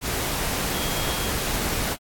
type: tone in noise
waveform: sine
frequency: 3270 Hz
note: G#7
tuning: 28 cents flat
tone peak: -35 dBFS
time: 0.7-1.34 s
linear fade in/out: 50 ms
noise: pink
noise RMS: -26 dBFS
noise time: 0.01-1.97 s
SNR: -12 dB
effects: AAC 64 kbps